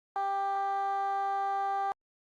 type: tone with band-pass filter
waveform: 15% pulse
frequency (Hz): 394.2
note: G4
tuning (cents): +10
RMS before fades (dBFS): -31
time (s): 0.16-1.92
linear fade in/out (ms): 0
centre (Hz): 880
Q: 5
effects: Opus 32 kbps